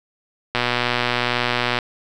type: click train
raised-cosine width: 0.3 ms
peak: -3 dBFS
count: 152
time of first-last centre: 0.55-1.788 s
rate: 122 Hz
effects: none